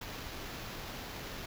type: noise with sample-and-hold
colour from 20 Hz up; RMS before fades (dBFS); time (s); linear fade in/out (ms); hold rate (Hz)
pink; -43; 0.01-1.46; 5; 8820
effects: none